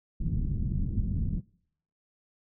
pink low-pass noise, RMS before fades -29 dBFS, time 0.2-1.41 s, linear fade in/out 10 ms, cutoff 210 Hz, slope 24 dB/octave, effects noise-tail reverb RT60 0.7 s tail -25 dB re dry

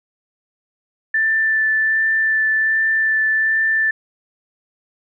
sine tone with vibrato, 1766 Hz, A6, 6 cents sharp, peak -14 dBFS, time 1.14-3.91 s, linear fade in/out 5 ms, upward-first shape sine, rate 1.3 Hz, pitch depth 10 cents each way, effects none

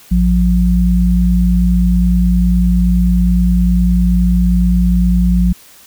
sine tone pair together, 56.39 / 178.8 Hz, A1 / F3, +43 / +41 cents, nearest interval octave + minor sixth, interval 1998 cents, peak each -11 dBFS, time 0.11-5.53 s, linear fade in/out 10 ms, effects white hiss -42 dBFS RMS until 5.86 s

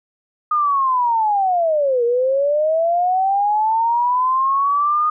sine linear two-way sweep, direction down then up, 1234 to 466.2 to 1234 Hz, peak -14 dBFS, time 0.51-5.1 s, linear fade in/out 5 ms, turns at 2.04 s, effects none

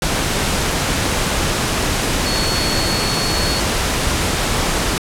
sine tone in noise, 4388 Hz, C#8, 18 cents flat, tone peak -22 dBFS, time 2.26-3.6 s, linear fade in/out 2 ms, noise pink, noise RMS -18 dBFS, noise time 0.02-4.98 s, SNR -7 dB, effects low-pass 10000 Hz 12 dB/octave

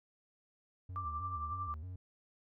triangle tone with vibrato, 84 Hz, E2, 33 cents sharp, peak -40 dBFS, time 0.89-1.96 s, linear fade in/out 5 ms, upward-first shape square, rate 3.2 Hz, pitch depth 150 cents each way
sine tone with tremolo, 1177 Hz, D6, 3 cents sharp, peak -35 dBFS, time 0.96-1.74 s, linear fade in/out 0 ms, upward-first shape triangle, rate 11 Hz, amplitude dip 60%
effects none

